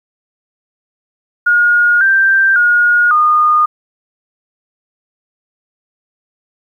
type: tone with pitch steps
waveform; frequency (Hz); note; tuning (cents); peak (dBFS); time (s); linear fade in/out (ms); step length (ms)
sine; 1433 / 1571 / 1437 / 1223; F6 / G6 / F6 / D#6; +44 / +3 / +49 / -30; -7; 1.46-3.66; 10; 550
effects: 8-bit